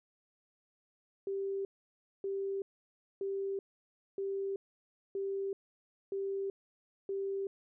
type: tone bursts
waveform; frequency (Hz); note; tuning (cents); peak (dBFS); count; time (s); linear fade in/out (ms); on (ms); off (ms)
sine; 392; G4; 0; -33; 7; 1.27-7.47; 2; 380; 590
effects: none